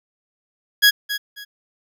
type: tone with echo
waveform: 20% pulse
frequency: 1661.2 Hz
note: G#6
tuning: in tune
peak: -5 dBFS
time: 0.82-0.91 s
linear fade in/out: 20 ms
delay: 270 ms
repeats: 2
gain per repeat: -12 dB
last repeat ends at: 1.45 s
effects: none